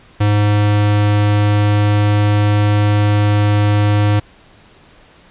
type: tone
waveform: square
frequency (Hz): 103.83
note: G#2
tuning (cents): 0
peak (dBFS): -11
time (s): 0.2-4.2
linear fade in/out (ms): 10
effects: pink hiss -46 dBFS RMS until 5.3 s + resampled to 8000 Hz